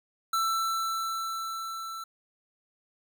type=tone with level ramp; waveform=square; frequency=1333 Hz; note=E6; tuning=19 cents sharp; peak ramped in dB=-25 to -37 dBFS; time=0.33-2.04 s; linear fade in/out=5 ms; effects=none